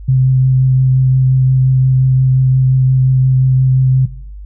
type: tone with vibrato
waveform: sine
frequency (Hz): 130.4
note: C3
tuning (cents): -5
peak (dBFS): -7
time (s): 0.08-4.06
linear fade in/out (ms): 10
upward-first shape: triangle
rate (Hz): 5.7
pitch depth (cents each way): 15
effects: noise-tail reverb RT60 0.6 s tail -18 dB re dry + added 50 Hz sine -27 dBFS peak until 4.45 s